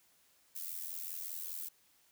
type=noise with amplitude modulation; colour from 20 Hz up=violet; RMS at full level=-39 dBFS; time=0.55-1.69 s; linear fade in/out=10 ms; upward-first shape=sine; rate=85 Hz; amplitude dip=75%; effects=white hiss -69 dBFS RMS until 2.11 s